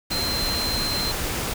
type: tone in noise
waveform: sine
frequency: 4124 Hz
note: C8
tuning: 26 cents flat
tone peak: -25 dBFS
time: 0.11-1.12 s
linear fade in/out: 10 ms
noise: pink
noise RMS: -27 dBFS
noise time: 0.1-1.54 s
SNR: -1 dB
effects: none